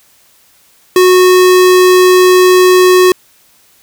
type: tone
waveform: square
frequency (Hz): 366.6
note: F#4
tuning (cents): -16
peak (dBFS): -4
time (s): 0.96-3.12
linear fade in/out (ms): 2
effects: white hiss -48 dBFS RMS until 3.82 s